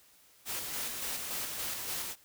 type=noise with tremolo; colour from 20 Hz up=white; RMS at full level=-36 dBFS; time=0.45-2.16 s; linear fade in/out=50 ms; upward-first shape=square; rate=3.5 Hz; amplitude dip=30%; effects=white hiss -62 dBFS RMS until 2.24 s